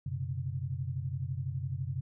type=chord; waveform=sine; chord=F# suspended fourth; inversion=none; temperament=equal with one note detuned; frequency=92.5 / 126.65 / 138.59 Hz; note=F#2 / B2 / C#3; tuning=0 / +44 / 0 cents; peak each=-38 / -36 / -37 dBFS; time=0.06-2.01 s; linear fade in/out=5 ms; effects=none